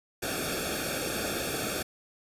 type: noise with comb filter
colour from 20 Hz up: pink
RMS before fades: -32 dBFS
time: 0.22-1.83 s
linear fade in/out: 10 ms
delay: 1 ms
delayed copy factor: -1
effects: resampled to 32000 Hz